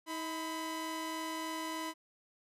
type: tone pair together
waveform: sawtooth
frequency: 319.1 / 1000.6 Hz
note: D#4 / B5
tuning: +44 / +22 cents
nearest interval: octave + minor sixth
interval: 1978 cents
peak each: -36 / -36 dBFS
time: 0.06-1.94 s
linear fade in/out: 50 ms
effects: resampled to 32000 Hz